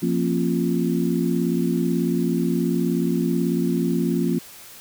harmonic tone with a mistuned harmonic, 58 Hz, A#1, 8 cents flat, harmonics 3 / 4 / 5 / 6, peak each -23 / -24 / -25 / -26 dBFS, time 0.02-4.39 s, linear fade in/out 10 ms, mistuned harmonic 5, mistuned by -120 cents, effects white hiss -43 dBFS RMS until 4.8 s

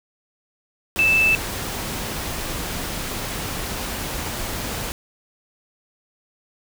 sine tone in noise, 2637 Hz, E7, in tune, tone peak -14 dBFS, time 0.99-1.35 s, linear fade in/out 0 ms, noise pink, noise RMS -28 dBFS, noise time 0.96-4.92 s, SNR +11 dB, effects none

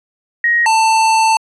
sine / square tone pair in turn, 1883 / 888.7 Hz, A#6 / A5, +17 / +17 cents, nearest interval octave + minor second, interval 1300 cents, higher first, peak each -10 dBFS, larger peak neither, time 0.44-0.66 / 0.66-1.37 s, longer second, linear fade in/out 2 ms, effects resampled to 24000 Hz

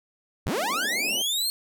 sawtooth linear sweep, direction up, 35.82 to 4316 Hz, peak -21 dBFS, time 0.46-1.5 s, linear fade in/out 0 ms
pink band-pass noise, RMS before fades -38 dBFS, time 0.53-1.22 s, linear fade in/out 5 ms, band 200 to 800 Hz, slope 48 dB/octave
effects none

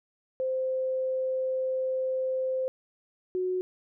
sine tone pair in turn, 520 / 367.7 Hz, C5 / F#4, -11 / -11 cents, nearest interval tritone, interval 600 cents, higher first, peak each -26 dBFS, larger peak neither, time 0.4-2.68 / 3.35-3.61 s, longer first, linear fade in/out 0 ms, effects none

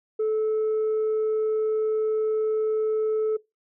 sine tone, 434.7 Hz, A4, 21 cents flat, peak -19 dBFS, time 0.19-3.37 s, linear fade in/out 10 ms, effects noise-tail reverb RT60 0.2 s tail -22 dB re dry + tanh soft clip ceiling -20 dBFS

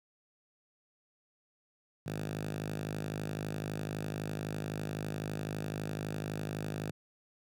5% pulse tone with high-pass filter, 51.91 Hz, G#1, in tune, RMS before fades -38 dBFS, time 2.06-6.91 s, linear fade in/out 5 ms, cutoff 130 Hz, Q 4.1, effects none

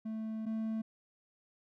triangle tone pair in turn, 220 / 221.2 Hz, A3 / A3, 0 / +9 cents, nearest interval unison, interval 9 cents, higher second, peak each -34 / -31 dBFS, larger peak second, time 0.05-0.46 / 0.46-0.82 s, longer first, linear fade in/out 10 ms, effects none

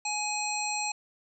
harmonic tone, 840 Hz, G#5, 19 cents sharp, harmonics 1 / 3 / 5 / 7 / 9, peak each -33 / -34 / -37 / -41 / -35 dBFS, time 0.05-0.92 s, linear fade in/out 5 ms, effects none

